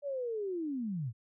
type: linear sweep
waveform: sine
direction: down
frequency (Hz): 584 to 102.5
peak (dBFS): -33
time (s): 0.02-1.13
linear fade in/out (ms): 50
effects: none